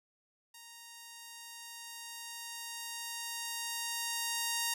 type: tone with level ramp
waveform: 5% pulse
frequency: 932.3 Hz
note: A#5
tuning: in tune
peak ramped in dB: -39 to -19 dBFS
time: 0.54-4.74 s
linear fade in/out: 5 ms
effects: none